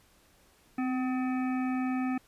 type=harmonic tone with a mistuned harmonic; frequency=254 Hz; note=B3; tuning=49 cents sharp; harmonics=1 / 3 / 5 / 7 / 9 / 10; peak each=-28 / -38 / -42 / -45 / -47 / -48 dBFS; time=0.78-2.18 s; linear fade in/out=5 ms; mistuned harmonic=1; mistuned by=+28 cents; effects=pink hiss -63 dBFS RMS until 2.27 s + resampled to 32000 Hz